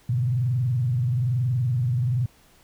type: tone with frequency modulation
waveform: sine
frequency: 123.47 Hz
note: B2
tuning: in tune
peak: -20 dBFS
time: 0.09-2.26 s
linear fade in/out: 5 ms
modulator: 21.1 Hz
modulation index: 0.65
effects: pink hiss -57 dBFS RMS until 2.63 s